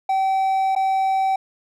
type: tone with dropouts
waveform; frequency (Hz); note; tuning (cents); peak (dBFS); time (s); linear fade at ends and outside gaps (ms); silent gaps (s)
triangle; 769; G5; -33; -15; 0.09-1.36; 5; 0.752-0.761
effects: none